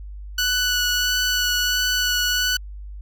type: tone with vibrato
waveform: 15% pulse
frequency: 1480 Hz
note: F#6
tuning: in tune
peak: -12 dBFS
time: 0.38-2.57 s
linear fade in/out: 5 ms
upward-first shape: sine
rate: 1.5 Hz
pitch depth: 12 cents each way
effects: added 50 Hz sine -32 dBFS peak until 3.01 s + MP3 96 kbps